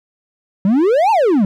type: exponential two-way sweep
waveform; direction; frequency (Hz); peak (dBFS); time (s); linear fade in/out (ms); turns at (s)
triangle; up then down; 183.1 to 932.3 to 183.1; -8; 0.65-1.45; 2; 1.11
effects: none